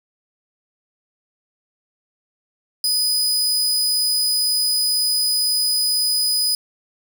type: tone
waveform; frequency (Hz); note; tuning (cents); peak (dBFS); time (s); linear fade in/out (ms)
sawtooth; 4981; D#8; +1; -14; 2.84-6.55; 2
effects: none